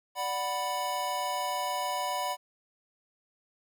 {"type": "chord", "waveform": "square", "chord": "B minor", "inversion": "first", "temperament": "equal", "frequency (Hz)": [587.3, 740, 987.8], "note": ["D5", "F#5", "B5"], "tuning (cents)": [0, 0, 0], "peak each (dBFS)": [-38, -35, -33], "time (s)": [0.15, 2.37], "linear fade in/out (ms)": 50, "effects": ["11-bit"]}